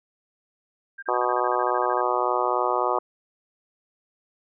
sine tone bursts, 1594 Hz, G6, 28 cents sharp, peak -34 dBFS, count 14, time 0.98-2.014 s, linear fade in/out 10 ms, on 46 ms, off 30 ms
harmonic tone, 123.47 Hz, B2, in tune, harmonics 3 / 4 / 5 / 6 / 7 / 8 / 9 / 10, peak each -29 / -29 / -29 / -29 / -29 / -29 / -29 / -29 dBFS, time 1.08-2.99 s, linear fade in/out 5 ms
effects none

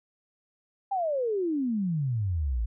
sine exponential sweep, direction down, 813 to 52.6 Hz, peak -25 dBFS, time 0.91-2.66 s, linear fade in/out 10 ms, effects none

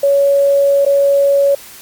sine tone with dropouts, 560 Hz, C#5, 18 cents sharp, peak -8 dBFS, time 0.03-1.55 s, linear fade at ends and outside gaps 5 ms, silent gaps 0.851-0.862 s, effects white hiss -36 dBFS RMS until 1.81 s + Opus 48 kbps

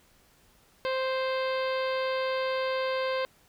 harmonic tone, 523 Hz, C5, 1 cent flat, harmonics 1 / 2 / 3 / 4 / 5 / 6 / 7 / 8 / 9, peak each -28 / -34 / -38 / -40 / -42 / -44 / -45 / -46 / -47 dBFS, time 0.85-3.25 s, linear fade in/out 0 ms, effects pink hiss -62 dBFS RMS until 3.48 s

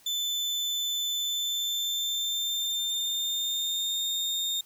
35% pulse tone with pitch glide, 3520 to 3661 Hz, A7 to A#7, 0 to -32 cents, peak -26 dBFS, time 0.06-4.61 s, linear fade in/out 5 ms, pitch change +68 cents, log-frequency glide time 1.16-4.07 s, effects white hiss -58 dBFS RMS until 4.65 s

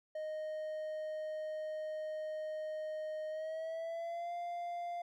triangle tone with pitch glide, 620 to 695.9 Hz, D#5 to F5, -6 to -6 cents, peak -36 dBFS, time 0.15-5.02 s, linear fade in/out 5 ms, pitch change +200 cents, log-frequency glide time 3.29-4.33 s, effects none

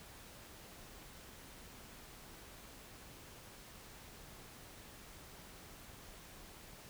silence, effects pink hiss -55 dBFS RMS until 6.89 s

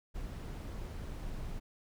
brown noise, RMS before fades -41 dBFS, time 0.14-1.6 s, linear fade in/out 20 ms, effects none

